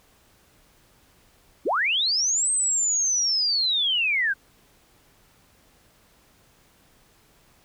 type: linear two-way sweep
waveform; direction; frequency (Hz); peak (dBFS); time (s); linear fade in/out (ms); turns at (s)
sine; up then down; 207.7 to 8372 to 1505; -20; 1.65-4.34; 20; 2.51
effects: pink hiss -59 dBFS RMS until 7.64 s